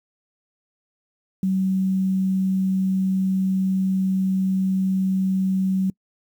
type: tone with quantisation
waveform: sine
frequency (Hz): 189.7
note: F#3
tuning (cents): +43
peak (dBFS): -18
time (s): 1.43-5.9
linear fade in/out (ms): 2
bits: 8
effects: noise-tail reverb RT60 0.1 s tail -26 dB re dry